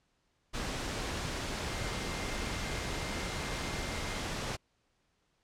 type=tone in noise; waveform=sine; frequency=2100 Hz; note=C7; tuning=6 cents sharp; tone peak=-47 dBFS; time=1.66-4.23 s; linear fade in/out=20 ms; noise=pink; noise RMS=-36 dBFS; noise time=0.53-4.57 s; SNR=-14 dB; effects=pink hiss -75 dBFS RMS until 5.43 s + low-pass 7000 Hz 12 dB/octave